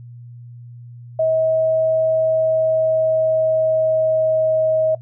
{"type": "tone with pitch glide", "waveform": "sine", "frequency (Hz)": [639, 632.8], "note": ["D#5", "D#5"], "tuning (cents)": [46, 29], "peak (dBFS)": -14, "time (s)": [1.19, 4.95], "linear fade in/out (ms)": 5, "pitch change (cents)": -17, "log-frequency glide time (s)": [2.11, 4.56], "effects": ["noise-tail reverb RT60 0.1 s tail -18 dB re dry", "added 120 Hz sine -35 dBFS peak until 5.01 s"]}